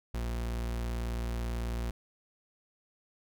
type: tone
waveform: 40% pulse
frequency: 58.27 Hz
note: A#1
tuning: in tune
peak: -31 dBFS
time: 0.14-1.91 s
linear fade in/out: 5 ms
effects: none